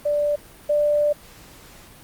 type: tone pair in turn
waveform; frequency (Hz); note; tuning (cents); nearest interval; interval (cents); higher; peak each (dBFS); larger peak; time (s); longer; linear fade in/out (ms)
sine; 587.3 / 590.7; D5 / D5; 0 / +10; unison; 10; second; -18 / -16; second; 0.05-0.36 / 0.69-1.13; second; 10
effects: pink hiss -46 dBFS RMS until 2.03 s + Opus 32 kbps